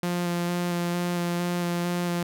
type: tone with vibrato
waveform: sawtooth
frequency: 174.61 Hz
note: F3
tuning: in tune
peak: -21 dBFS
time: 0.03-2.23 s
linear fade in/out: 2 ms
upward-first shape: square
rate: 2.2 Hz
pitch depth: 11 cents each way
effects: none